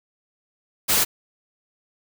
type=noise; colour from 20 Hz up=white; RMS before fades=-19 dBFS; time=0.88-1.05 s; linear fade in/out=20 ms; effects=none